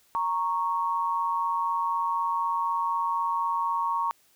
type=tone pair together; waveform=sine; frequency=930 / 1106 Hz; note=A#5 / C#6; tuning=-4 / -4 cents; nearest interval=minor third; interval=300 cents; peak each=-27 dBFS; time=0.15-4.11 s; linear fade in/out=0 ms; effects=white hiss -63 dBFS RMS until 4.35 s